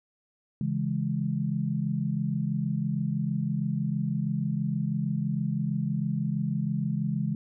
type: chord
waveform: sine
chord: C# minor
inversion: none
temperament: equal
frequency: 138.59 / 164.81 / 207.7 Hz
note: C#3 / E3 / G#3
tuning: 0 / 0 / 0 cents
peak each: -30 dBFS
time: 0.61-7.35 s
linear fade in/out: 2 ms
effects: none